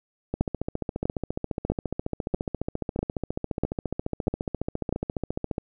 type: two click trains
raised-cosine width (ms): 2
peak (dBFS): -14 / -10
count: 77 / 8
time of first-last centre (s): 0.34-5.581 / 0.41-4.926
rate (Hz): 14.5 / 1.55
effects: none